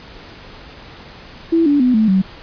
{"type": "tone with pitch steps", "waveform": "sine", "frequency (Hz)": [330.9, 288.1, 250.8, 218.3, 190.05], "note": ["E4", "D4", "B3", "A3", "F#3"], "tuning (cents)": [7, -33, 27, -13, 47], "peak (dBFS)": -10, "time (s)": [1.52, 2.22], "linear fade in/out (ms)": 10, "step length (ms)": 140, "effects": ["pink hiss -38 dBFS RMS until 2.42 s", "resampled to 11025 Hz"]}